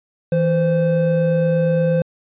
triangle tone pair together, 162.84 / 517 Hz, E3 / C5, -21 / -21 cents, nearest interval octave + minor sixth, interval 2000 cents, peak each -15 dBFS, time 0.32-2.02 s, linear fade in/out 2 ms, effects resampled to 8000 Hz

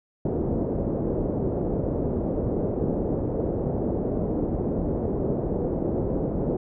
white low-pass noise, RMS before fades -26 dBFS, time 0.25-6.57 s, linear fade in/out 5 ms, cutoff 500 Hz, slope 24 dB/octave, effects none

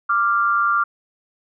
sine tone pair together, 1178.8 / 1389 Hz, D6 / F6, +6 / -10 cents, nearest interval minor third, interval 284 cents, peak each -18 dBFS, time 0.09-0.84 s, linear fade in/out 10 ms, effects none

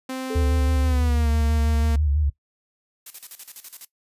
sawtooth tone with pitch glide, 260.6 to 229.5 Hz, C4 to A#3, -7 to -27 cents, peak -24 dBFS, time 0.09-1.96 s, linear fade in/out 5 ms, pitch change -220 cents, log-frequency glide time 0.83-1.3 s
sine tone with exponential decay, 440 Hz, A4, in tune, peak -25 dBFS, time 0.3-1.64 s, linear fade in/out 5 ms, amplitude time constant 290 ms
sine tone with vibrato, 73.42 Hz, D2, in tune, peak -18 dBFS, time 0.35-2.3 s, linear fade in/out 10 ms, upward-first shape square, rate 6.1 Hz, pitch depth 67 cents each way
blue noise with tremolo, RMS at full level -37 dBFS, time 3.06-3.85 s, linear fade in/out 5 ms, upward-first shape square, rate 12 Hz, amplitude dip 80%
effects noise-tail reverb RT60 0.1 s tail -18 dB re dry + resampled to 32000 Hz

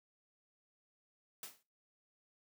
white noise with exponential decay, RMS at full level -43 dBFS, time 1.43-1.63 s, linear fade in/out 1 ms, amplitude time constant 43 ms, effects noise-tail reverb RT60 0.3 s tail -20 dB re dry + high-pass 150 Hz 12 dB/octave

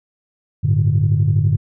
sine chord, G suspended second, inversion none, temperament equal, 98 / 110 / 146.83 Hz, G2 / A2 / D3, 0 / 0 / 0 cents, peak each -16 dBFS, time 0.63-1.57 s, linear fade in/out 20 ms, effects tanh soft clip ceiling -6 dBFS

